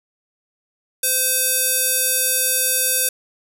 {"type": "tone with band-pass filter", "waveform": "square", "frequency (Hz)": 515, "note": "C5", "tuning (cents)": -28, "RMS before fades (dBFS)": -19, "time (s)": [1.03, 3.09], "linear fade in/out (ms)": 5, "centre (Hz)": 11000, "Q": 1.8, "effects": []}